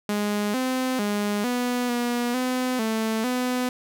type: tone with pitch steps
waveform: sawtooth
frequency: 207.2 / 257.4 / 206.2 / 246.1 / 241 / 253.9 / 221.4 / 250.6 Hz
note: G#3 / C4 / G#3 / B3 / B3 / B3 / A3 / B3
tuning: -4 / -28 / -12 / -6 / -42 / +48 / +11 / +25 cents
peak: -19 dBFS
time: 0.09-3.69 s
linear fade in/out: 2 ms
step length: 450 ms
effects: none